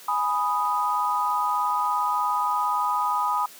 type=chord; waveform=sine; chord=G# minor; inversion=none; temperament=equal; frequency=830.6 / 987.8 / 1244.5 Hz; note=G#5 / B5 / D#6; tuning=0 / 0 / 0 cents; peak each=-28 / -25 / -25 dBFS; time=0.08-3.46 s; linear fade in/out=5 ms; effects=white hiss -46 dBFS RMS until 3.59 s + high-pass 200 Hz 12 dB/octave